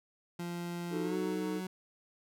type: tone with pitch glide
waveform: 30% pulse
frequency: 173.2 to 185.63 Hz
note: F3 to F#3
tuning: -14 to +6 cents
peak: -34 dBFS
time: 0.39-1.67 s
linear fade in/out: 5 ms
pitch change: +120 cents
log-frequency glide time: 1.02-1.17 s
type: chord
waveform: triangle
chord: D# diminished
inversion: none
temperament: equal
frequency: 311.1 / 370 / 440 Hz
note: D#4 / F#4 / A4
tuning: 0 / 0 / 0 cents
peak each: -34 / -37 / -37 dBFS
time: 0.9-1.62 s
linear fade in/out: 50 ms
effects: none